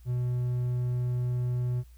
triangle tone, 123.47 Hz, B2, in tune, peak -24 dBFS, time 0.05-1.84 s, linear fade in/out 50 ms, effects added 60 Hz sine -49 dBFS peak until 1.97 s + white hiss -66 dBFS RMS until 1.97 s

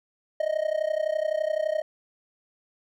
triangle tone with amplitude modulation, 622.3 Hz, D#5, in tune, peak -18 dBFS, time 0.4-1.82 s, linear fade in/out 5 ms, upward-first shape sine, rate 31.8 Hz, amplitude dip 90%, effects none

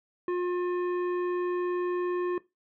sine tone with hard clipping, 356.5 Hz, F4, 36 cents sharp, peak -28 dBFS, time 0.28-2.38 s, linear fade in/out 2 ms, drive 13 dB, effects noise-tail reverb RT60 0.2 s tail -18 dB re dry + low-pass 2000 Hz 12 dB/octave

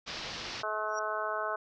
white low-pass noise, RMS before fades -40 dBFS, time 0.06-0.63 s, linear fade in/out 20 ms, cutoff 5500 Hz, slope 48 dB/octave
harmonic tone, 214.4 Hz, A3, 45 cents flat, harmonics 2 / 3 / 4 / 5 / 6 / 7, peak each -41 / -36 / -41 / -37 / -37 / -38 dBFS, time 0.63-1.56 s, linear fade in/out 5 ms
sine tone with exponential growth, 5690 Hz, F8, 31 cents sharp, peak -37 dBFS, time 0.88-0.99 s, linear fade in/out 1 ms, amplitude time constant 23 ms
effects none

